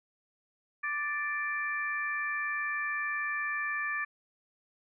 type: harmonic tone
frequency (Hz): 587.3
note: D5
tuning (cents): 0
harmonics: 2 / 3 / 4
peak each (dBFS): -37 / -32 / -38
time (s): 0.83-4.05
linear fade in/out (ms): 10
effects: none